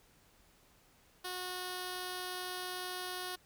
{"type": "tone with notch filter", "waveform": "5% pulse", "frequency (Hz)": 364.5, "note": "F#4", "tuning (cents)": -26, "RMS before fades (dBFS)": -41, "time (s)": [1.24, 3.36], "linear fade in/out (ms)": 10, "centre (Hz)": 2300, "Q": 2, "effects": ["pink hiss -66 dBFS RMS until 3.45 s"]}